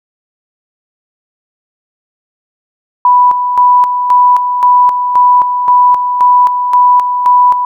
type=tone with tremolo; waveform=sine; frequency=987.8 Hz; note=B5; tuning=in tune; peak=-3 dBFS; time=3.05-7.65 s; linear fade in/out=2 ms; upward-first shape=square; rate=1.9 Hz; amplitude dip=55%; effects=none